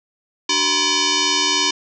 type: tone with frequency modulation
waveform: sine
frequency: 1046.5 Hz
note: C6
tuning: in tune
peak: -15 dBFS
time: 0.49-1.71 s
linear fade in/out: 5 ms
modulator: 670 Hz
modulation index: 7.7
effects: none